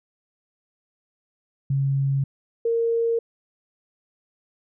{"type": "tone pair in turn", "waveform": "sine", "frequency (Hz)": [137.3, 461.8], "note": ["C#3", "A#4"], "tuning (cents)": [-16, -16], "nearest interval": "octave + major sixth", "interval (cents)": 2100, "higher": "second", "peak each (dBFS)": -19, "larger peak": "neither", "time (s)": [[1.7, 2.24], [2.65, 3.19]], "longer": "neither", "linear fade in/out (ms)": 5, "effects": []}